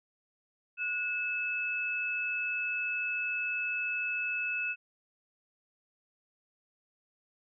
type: tone pair together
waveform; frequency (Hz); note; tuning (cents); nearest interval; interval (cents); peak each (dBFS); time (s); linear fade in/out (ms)
sine; 1463 / 2607; F#6 / E7; -20 / -20; minor seventh; 1000; -37 / -31; 0.77-4.76; 50
effects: none